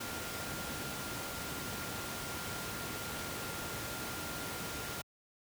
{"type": "tone in noise", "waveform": "sine", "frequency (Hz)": 1396.9, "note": "F6", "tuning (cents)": 0, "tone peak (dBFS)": -47, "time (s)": [0, 5.02], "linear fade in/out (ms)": 10, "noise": "pink", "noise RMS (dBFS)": -40, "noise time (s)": [0, 5.02], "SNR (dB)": -10, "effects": ["high-pass 80 Hz 12 dB/octave"]}